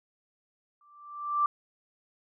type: tone with exponential growth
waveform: sine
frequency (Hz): 1174.7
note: D6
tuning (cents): 0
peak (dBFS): -20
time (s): 0.81-1.46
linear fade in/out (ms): 2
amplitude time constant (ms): 140
effects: none